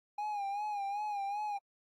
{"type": "tone with vibrato", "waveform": "triangle", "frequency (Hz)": 818, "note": "G#5", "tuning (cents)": -26, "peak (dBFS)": -32, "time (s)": [0.18, 1.58], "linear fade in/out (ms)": 5, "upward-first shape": "sine", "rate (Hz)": 2.6, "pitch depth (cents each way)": 64, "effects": ["AAC 48 kbps"]}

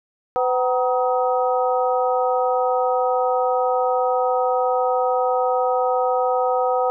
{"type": "harmonic tone with a mistuned harmonic", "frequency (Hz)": 252.3, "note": "B3", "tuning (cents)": 37, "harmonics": [2, 3, 4, 5], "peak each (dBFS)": [-20, -21, -27, -26], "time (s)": [0.36, 6.9], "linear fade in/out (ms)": 0, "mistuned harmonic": 4, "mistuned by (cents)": -110, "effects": []}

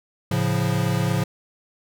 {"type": "chord", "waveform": "square", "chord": "A augmented", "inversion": "none", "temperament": "equal", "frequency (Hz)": [110, 138.59, 174.61], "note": ["A2", "C#3", "E#3"], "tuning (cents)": [0, 0, 0], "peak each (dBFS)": -25, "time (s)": [0.31, 1.24], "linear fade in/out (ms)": 5, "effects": []}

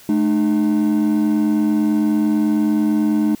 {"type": "tone pair together", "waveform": "triangle", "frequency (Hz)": [215.2, 304.3], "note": ["A3", "D#4"], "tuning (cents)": [-38, -38], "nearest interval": "tritone", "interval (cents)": 600, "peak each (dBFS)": -14, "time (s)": [0.09, 3.35], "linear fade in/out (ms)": 2, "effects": ["tanh soft clip ceiling -8 dBFS", "white hiss -45 dBFS RMS until 3.4 s"]}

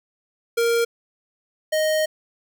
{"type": "tone pair in turn", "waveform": "square", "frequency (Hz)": [466.2, 622.3], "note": ["A#4", "D#5"], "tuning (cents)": [0, 0], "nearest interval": "perfect fourth", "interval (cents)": 500, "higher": "second", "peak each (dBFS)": [-18, -19], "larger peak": "first", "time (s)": [[0.57, 0.85], [1.72, 2.06]], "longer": "second", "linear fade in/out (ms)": 10, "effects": []}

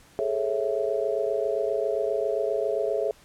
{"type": "chord", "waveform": "sine", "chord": "A major seventh", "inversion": "third", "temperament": "just", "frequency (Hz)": [412.5, 440, 550, 660], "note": ["G#4", "A4", "C#5", "E5"], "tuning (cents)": [-12, 0, -14, 2], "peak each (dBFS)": -29, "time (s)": [0.19, 3.11], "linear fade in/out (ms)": 0, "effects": ["pink hiss -55 dBFS RMS until 3.24 s", "low-pass 12000 Hz 12 dB/octave"]}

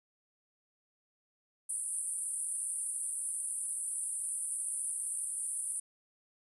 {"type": "band-pass noise", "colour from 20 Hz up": "pink", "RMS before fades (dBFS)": -37, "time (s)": [1.69, 5.8], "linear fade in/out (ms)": 5, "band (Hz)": [8900, 10000], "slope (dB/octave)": 96, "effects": []}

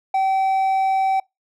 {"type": "tone with hard clipping", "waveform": "sine", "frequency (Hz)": 769, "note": "G5", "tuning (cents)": -33, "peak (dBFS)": -17, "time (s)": [0.14, 1.2], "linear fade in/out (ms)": 5, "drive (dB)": 3, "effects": ["noise-tail reverb RT60 0.2 s tail -26 dB re dry"]}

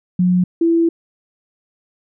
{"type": "tone pair in turn", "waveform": "sine", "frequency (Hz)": [180.5, 333.5], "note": ["F#3", "E4"], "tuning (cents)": [-43, 20], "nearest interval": "major seventh", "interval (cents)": 1063, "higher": "second", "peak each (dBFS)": -11, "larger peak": "neither", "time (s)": [[0.19, 0.44], [0.61, 0.89]], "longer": "second", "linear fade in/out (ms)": 5, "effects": []}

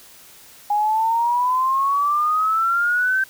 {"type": "exponential sweep", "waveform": "sine", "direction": "up", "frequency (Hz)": [821, 1563], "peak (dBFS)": -16, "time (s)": [0.7, 3.24], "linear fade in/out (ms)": 5, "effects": ["white hiss -46 dBFS RMS until 3.29 s"]}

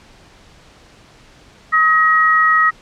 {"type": "tone pair together", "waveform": "sine", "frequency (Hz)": [1270, 1896.3], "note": ["D#6", "A#6"], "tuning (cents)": [35, 29], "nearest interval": "perfect fifth", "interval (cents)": 694, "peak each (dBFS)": [-12, -13], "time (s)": [1.72, 2.71], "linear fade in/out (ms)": 20, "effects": ["pink hiss -46 dBFS RMS until 2.81 s", "low-pass 6000 Hz 12 dB/octave"]}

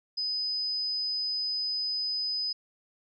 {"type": "tone", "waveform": "sine", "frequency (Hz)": 5010, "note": "D#8", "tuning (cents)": 11, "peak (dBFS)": -28, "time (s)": [0.17, 2.53], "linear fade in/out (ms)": 10, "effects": []}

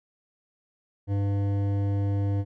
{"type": "tone with hard clipping", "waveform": "triangle", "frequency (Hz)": 100, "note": "G2", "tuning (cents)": 35, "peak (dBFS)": -25, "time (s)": [1.07, 2.45], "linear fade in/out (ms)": 50, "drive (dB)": 16, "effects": []}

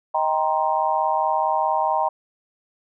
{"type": "chord", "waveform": "sine", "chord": "C minor seventh", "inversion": "first", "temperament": "just", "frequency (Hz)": [627.9, 784.9, 941.9, 1046.5], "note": ["Eb5", "G5", "Bb5", "C6"], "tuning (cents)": [16, 2, 18, 0], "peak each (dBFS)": [-25, -23, -22, -27], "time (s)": [0.14, 2.09], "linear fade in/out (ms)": 10, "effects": []}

